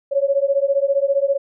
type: beating tone pair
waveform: sine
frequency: 548 / 563 Hz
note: C#5 / C#5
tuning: -20 / +27 cents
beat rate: 15 Hz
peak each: -18 dBFS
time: 0.11-1.38 s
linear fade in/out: 20 ms
effects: none